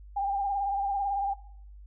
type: tone with vibrato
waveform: sine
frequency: 797 Hz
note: G5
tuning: 28 cents sharp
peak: -26 dBFS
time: 0.16-1.34 s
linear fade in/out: 10 ms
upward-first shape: triangle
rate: 18 Hz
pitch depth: 54 cents each way
effects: noise-tail reverb RT60 0.6 s tail -18 dB re dry + added 50 Hz sine -45 dBFS peak until 1.86 s